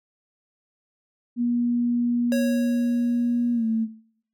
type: tone with pitch glide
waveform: sine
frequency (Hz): 240 to 223.9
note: B3 to A3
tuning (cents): -49 to +30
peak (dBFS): -20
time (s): 1.36-3.88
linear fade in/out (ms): 50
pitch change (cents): -121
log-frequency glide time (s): 3.53-3.65
type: tone with exponential decay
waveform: square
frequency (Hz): 551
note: C#5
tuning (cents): -11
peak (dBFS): -25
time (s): 2.32-3.84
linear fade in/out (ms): 1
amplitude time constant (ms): 330
effects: noise-tail reverb RT60 0.7 s tail -20 dB re dry